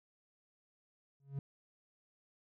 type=tone with exponential growth; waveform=triangle; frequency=138.59 Hz; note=C#3; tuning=in tune; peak=-31 dBFS; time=1.2-1.39 s; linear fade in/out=2 ms; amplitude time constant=40 ms; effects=none